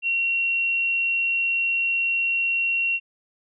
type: tone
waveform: sine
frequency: 2738 Hz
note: F7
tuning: 35 cents flat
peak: -20 dBFS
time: 0.02-3 s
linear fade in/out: 50 ms
effects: none